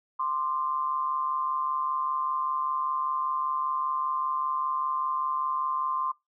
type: tone pair together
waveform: sine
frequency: 1044 / 1189.1 Hz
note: C6 / D6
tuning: -4 / +21 cents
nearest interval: major second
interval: 225 cents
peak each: -27 / -32 dBFS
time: 0.19-6.12 s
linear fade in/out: 10 ms
effects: noise-tail reverb RT60 0.2 s tail -24 dB re dry